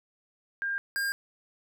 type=tone pair in turn; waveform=sine / square; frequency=1603 / 1609.2 Hz; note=G6 / G6; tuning=+38 / +45 cents; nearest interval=unison; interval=7 cents; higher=second; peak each=-28 / -28 dBFS; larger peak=neither; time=0.62-0.78 / 0.96-1.12 s; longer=neither; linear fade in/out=0 ms; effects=none